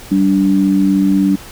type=tone pair together; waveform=sine; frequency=193.7 / 290.2 Hz; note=G3 / D4; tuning=-20 / -21 cents; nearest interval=perfect fifth; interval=699 cents; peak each=-12 dBFS; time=0.11-1.36 s; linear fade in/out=10 ms; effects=pink hiss -35 dBFS RMS until 1.51 s

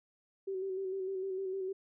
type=tone with vibrato; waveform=sine; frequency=381.3 Hz; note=G4; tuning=48 cents flat; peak=-34 dBFS; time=0.47-1.73 s; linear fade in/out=10 ms; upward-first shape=square; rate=6.6 Hz; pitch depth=31 cents each way; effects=none

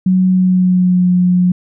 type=tone with pitch glide; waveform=sine; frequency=185.4 to 179.91 Hz; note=F#3 to F#3; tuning=+4 to -48 cents; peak=-8 dBFS; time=0.06-1.52 s; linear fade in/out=5 ms; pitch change=-52 cents; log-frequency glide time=0.29-1.1 s; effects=none

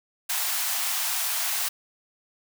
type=high-pass noise; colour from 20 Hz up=white; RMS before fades=-27 dBFS; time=0.29-1.69 s; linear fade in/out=10 ms; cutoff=650 Hz; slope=96 dB/octave; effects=none

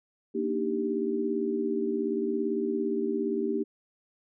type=chord; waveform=sine; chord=Eb major seventh; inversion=second; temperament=equal; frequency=233.1 / 293.7 / 311.1 / 392 Hz; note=Bb3 / D4 / Eb4 / G4; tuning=0 / 0 / 0 / 0 cents; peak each=-32 / -35 / -33 / -29 dBFS; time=0.34-3.64 s; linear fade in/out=20 ms; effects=none

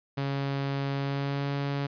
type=tone with pitch glide; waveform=sawtooth; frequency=138.59 to 140.85 Hz; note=C#3 to C#3; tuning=0 to +28 cents; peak=-24 dBFS; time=0.17-1.87 s; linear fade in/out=10 ms; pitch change=+28 cents; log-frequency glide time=0.95-1.48 s; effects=resampled to 11025 Hz

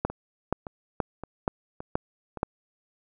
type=two click trains; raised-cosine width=1 ms; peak=-22 / -10 dBFS; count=5 / 6; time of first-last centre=0.1-2.373 / 0.05-2.431 s; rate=1.76 / 2.1 Hz; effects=none

